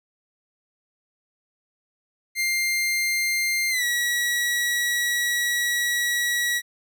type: tone with pitch glide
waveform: sawtooth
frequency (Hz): 2100 to 1925.7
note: C7 to B6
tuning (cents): +6 to -44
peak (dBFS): -18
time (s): 2.35-6.62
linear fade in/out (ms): 50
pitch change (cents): -150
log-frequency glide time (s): 3.7-3.84
effects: none